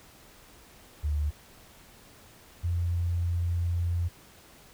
sine tone pair in turn, 74.3 / 86.47 Hz, D2 / F2, +21 / -17 cents, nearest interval minor third, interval 262 cents, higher second, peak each -25 dBFS, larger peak neither, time 1.03-1.31 / 2.63-4.09 s, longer second, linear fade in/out 20 ms, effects pink hiss -54 dBFS RMS until 4.73 s

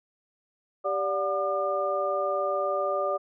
sine tone cluster, 392.5 / 581 / 728 / 1204 Hz, G4 / D5 / F#5 / D6, +2 / -19 / -28 / +43 cents, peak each -33 / -27 / -34 / -30 dBFS, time 0.84-3.18 s, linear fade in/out 20 ms, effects none

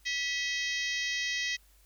harmonic tone with a mistuned harmonic, 637 Hz, D#5, 41 cents sharp, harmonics 3 / 4 / 5 / 6 / 7 / 8 / 9 / 10, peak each -33 / -38 / -38 / -40 / -42 / -41 / -42 / -45 dBFS, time 0.05-1.57 s, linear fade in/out 20 ms, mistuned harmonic 3, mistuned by +45 cents, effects added 50 Hz sine -60 dBFS peak until 1.85 s + white hiss -65 dBFS RMS until 1.85 s

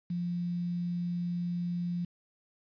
sine tone with quantisation, 174.7 Hz, F3, 1 cent sharp, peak -30 dBFS, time 0.1-2.05 s, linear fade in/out 5 ms, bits 9, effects resampled to 11025 Hz

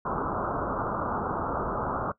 white low-pass noise, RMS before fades -30 dBFS, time 0.05-2.12 s, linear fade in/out 5 ms, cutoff 1400 Hz, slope 96 dB/octave, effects noise-tail reverb RT60 0.1 s tail -17 dB re dry

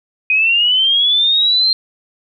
sine linear sweep, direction up, 2489 to 4186 Hz, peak -10 dBFS, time 0.3-1.73 s, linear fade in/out 2 ms, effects none

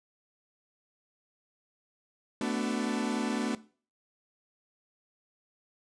40% pulse chord, B minor seventh, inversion third, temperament equal with one note detuned, 220 / 250.1 / 293.7 / 370 Hz, A3 / B3 / D4 / F#4, 0 / +22 / 0 / 0 cents, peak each -33 / -33 / -34 / -37 dBFS, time 2.41-3.55 s, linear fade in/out 2 ms, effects noise-tail reverb RT60 0.4 s tail -18 dB re dry + resampled to 22050 Hz

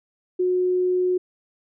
sine tone, 364.2 Hz, F#4, 27 cents flat, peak -18 dBFS, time 0.39-1.18 s, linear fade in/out 10 ms, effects none

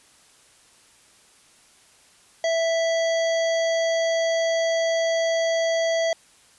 harmonic tone, 659.3 Hz, E5, in tune, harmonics 1 / 3 / 5 / 7 / 9 / 10, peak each -20 / -30 / -34 / -37 / -39 / -40 dBFS, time 2.44-6.13 s, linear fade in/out 2 ms, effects white hiss -55 dBFS RMS until 6.58 s + resampled to 24000 Hz

